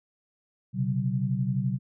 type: tone cluster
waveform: sine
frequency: 126.4 / 138.1 / 189.5 Hz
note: B2 / C#3 / F#3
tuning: +41 / -6 / +42 cents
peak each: -28 / -29 / -29 dBFS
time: 0.73-1.79 s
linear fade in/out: 50 ms
effects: none